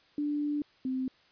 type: tone pair in turn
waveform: sine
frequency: 293.8 / 259.7 Hz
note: D4 / C4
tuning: +1 / -13 cents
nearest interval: major second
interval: 214 cents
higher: first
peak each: -28 / -29 dBFS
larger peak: first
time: 0.18-0.62 / 0.85-1.08 s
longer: first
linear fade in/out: 2 ms
effects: white hiss -63 dBFS RMS until 1.31 s + resampled to 11025 Hz